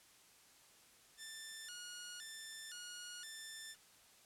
10% pulse tone with vibrato, 1600 Hz, G6, 35 cents sharp, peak -39 dBFS, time 1.17-3.76 s, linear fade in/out 50 ms, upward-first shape square, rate 0.97 Hz, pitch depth 180 cents each way, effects white hiss -65 dBFS RMS until 4.25 s + low-pass 11000 Hz 12 dB/octave

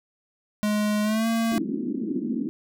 square tone with pitch glide, 210 to 227.7 Hz, G#3 to A#3, +19 to -40 cents, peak -22 dBFS, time 0.63-1.58 s, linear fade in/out 0 ms, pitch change +141 cents, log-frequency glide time 1.03-1.27 s
pink band-pass noise, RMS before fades -28 dBFS, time 1.52-2.49 s, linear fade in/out 0 ms, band 210 to 330 Hz, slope 48 dB/octave
effects none

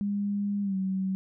sine tone with pitch glide, 202.7 to 190.22 Hz, G#3 to F#3, -42 to +48 cents, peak -26 dBFS, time 0.01-1.15 s, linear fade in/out 0 ms, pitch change -110 cents, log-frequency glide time 0.62-0.76 s, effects none

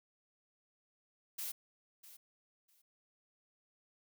blue noise with echo, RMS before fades -41 dBFS, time 1.38-1.52 s, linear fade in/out 10 ms, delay 650 ms, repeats 2, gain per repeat -15 dB, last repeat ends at 2.82 s, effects none

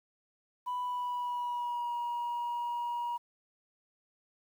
sine tone with pitch glide, 990 to 955.2 Hz, B5 to A#5, +4 to +42 cents, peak -30 dBFS, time 0.66-3.18 s, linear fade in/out 20 ms, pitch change -62 cents, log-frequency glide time 0.83-1.94 s, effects tanh soft clip ceiling -30 dBFS + 10-bit

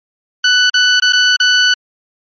20% pulse tone with dropouts, 1490 Hz, F#6, 12 cents sharp, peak -3 dBFS, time 0.44-1.74 s, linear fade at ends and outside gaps 5 ms, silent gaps 0.699-0.74 / 1-1.021 / 1.125-1.131 / 1.365-1.4 s, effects MP3 32 kbps

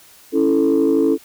sine chord, A major, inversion first, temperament equal, 277.2 / 329.6 / 440 Hz, C#4 / E4 / A4, 0 / 0 / 0 cents, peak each -16 dBFS, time 0.32-1.18 s, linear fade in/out 50 ms, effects tanh soft clip ceiling -7 dBFS + white hiss -47 dBFS RMS until 1.24 s

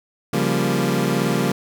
25% pulse chord, G half-diminished seventh, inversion second, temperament equal, 138.59 / 174.61 / 196 / 233.1 Hz, Db3 / F3 / G3 / Bb3, 0 / 0 / 0 / 0 cents, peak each -20 dBFS, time 0.33-1.52 s, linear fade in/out 5 ms, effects none

